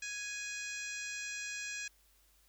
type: harmonic tone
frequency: 830.6 Hz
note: G#5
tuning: in tune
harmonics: 2 / 3 / 4 / 5 / 6 / 7 / 8 / 9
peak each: -44 / -43 / -52 / -51 / -54 / -48 / -51 / -48 dBFS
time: 0.02-1.88 s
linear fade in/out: 5 ms
effects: added 50 Hz sine -69 dBFS peak until 2.48 s + white hiss -69 dBFS RMS until 2.48 s